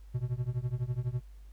triangle tone with tremolo, 123.47 Hz, B2, in tune, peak -24 dBFS, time 0.14-1.21 s, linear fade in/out 10 ms, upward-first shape triangle, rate 12 Hz, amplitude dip 100%, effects added 50 Hz sine -47 dBFS peak until 1.52 s + pink hiss -69 dBFS RMS until 1.52 s

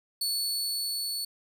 sawtooth tone with level ramp, 4435 Hz, C#8, in tune, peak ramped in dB -24 to -28 dBFS, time 0.21-1.25 s, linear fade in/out 5 ms, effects none

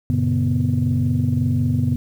sine tone cluster, 95.3 / 118.9 / 140.8 / 244.5 Hz, G2 / A#2 / C#3 / B3, -48 / +35 / +27 / -17 cents, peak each -21 dBFS, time 0.1-1.96 s, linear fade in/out 0 ms, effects tanh soft clip ceiling -9 dBFS + 8-bit

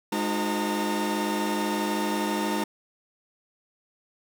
40% pulse tone cluster, 209.1 / 307.3 / 359.7 / 511 / 912 Hz, G#3 / D#4 / F#4 / C5 / A#5, +12 / -21 / -49 / -41 / -38 cents, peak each -29 / -30 / -32 / -37 / -30 dBFS, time 0.12-2.64 s, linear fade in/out 5 ms, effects none

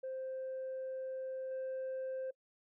sine tone with level steps, 523.3 Hz, C5, in tune, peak -37 / -35 dBFS, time 0.03-2.31 s, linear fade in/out 10 ms, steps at 1.51 s, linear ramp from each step 2 ms, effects noise-tail reverb RT60 0.1 s tail -24 dB re dry + tanh soft clip ceiling -36 dBFS

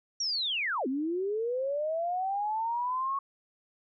sine linear two-way sweep, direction down then up, 5750 to 250 to 1110 Hz, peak -28 dBFS, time 0.2-3.19 s, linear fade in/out 5 ms, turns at 0.87 s, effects none

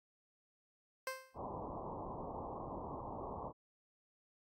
15% pulse tone with exponential decay, 523.3 Hz, C5, in tune, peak -30 dBFS, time 1.07-1.38 s, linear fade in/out 2 ms, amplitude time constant 67 ms
white low-pass noise, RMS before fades -45 dBFS, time 1.34-3.53 s, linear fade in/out 50 ms, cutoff 1100 Hz, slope 96 dB/octave
effects AAC 48 kbps

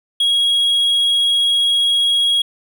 triangle tone, 3305 Hz, G#7, 9 cents flat, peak -11 dBFS, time 0.2-2.42 s, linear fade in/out 5 ms, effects none

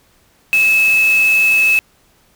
sine tone in noise, 2596 Hz, E7, 27 cents flat, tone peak -9 dBFS, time 0.53-1.79 s, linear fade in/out 0 ms, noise white, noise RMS -27 dBFS, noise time 0.53-1.79 s, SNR +15 dB, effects pink hiss -54 dBFS RMS until 2.35 s

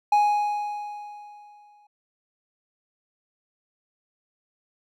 triangle tone with exponential decay, 830.6 Hz, G#5, in tune, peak -13 dBFS, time 0.12-1.87 s, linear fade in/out 5 ms, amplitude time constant 380 ms, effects none

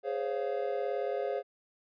triangle chord, Db major seventh, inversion second, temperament equal with one note detuned, 415.3 / 516 / 554.4 / 698.5 Hz, Ab4 / C5 / Db5 / F5, 0 / -24 / 0 / 0 cents, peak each -33 / -34 / -34 / -36 dBFS, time 0.03-1.43 s, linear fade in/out 50 ms, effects resampled to 11025 Hz

